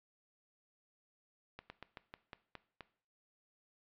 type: slowing click train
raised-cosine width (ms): 0.3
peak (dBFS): -30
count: 8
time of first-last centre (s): 1.59-2.807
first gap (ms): 110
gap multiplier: 1.15
effects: noise-tail reverb RT60 0.5 s tail -17 dB re dry + low-pass 4000 Hz 12 dB/octave